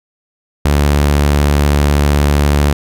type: tone with vibrato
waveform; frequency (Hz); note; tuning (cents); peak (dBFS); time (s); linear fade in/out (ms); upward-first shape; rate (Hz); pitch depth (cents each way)
sawtooth; 72.5; D2; -22; -5; 0.65-2.73; 5; sine; 16; 14
effects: none